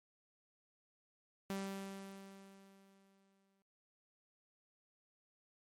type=tone with exponential decay; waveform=sawtooth; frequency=195.1 Hz; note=G3; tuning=8 cents flat; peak=-34 dBFS; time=1.5-3.62 s; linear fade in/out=0 ms; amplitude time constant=460 ms; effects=MP3 64 kbps